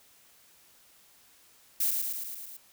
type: noise with echo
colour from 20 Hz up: violet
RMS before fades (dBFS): -27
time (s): 1.8-1.91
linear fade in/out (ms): 5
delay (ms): 110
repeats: 6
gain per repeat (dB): -3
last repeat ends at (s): 2.57
effects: white hiss -60 dBFS RMS until 2.72 s